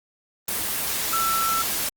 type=tone in noise; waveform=sine; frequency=1334 Hz; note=E6; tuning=20 cents sharp; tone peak=-22 dBFS; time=1.13-1.62 s; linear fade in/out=2 ms; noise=white; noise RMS=-26 dBFS; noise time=0.48-1.89 s; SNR=+1 dB; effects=Opus 24 kbps